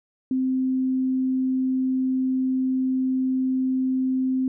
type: tone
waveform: sine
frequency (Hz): 259.9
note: C4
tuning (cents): -11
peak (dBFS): -20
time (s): 0.31-4.48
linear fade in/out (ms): 2
effects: none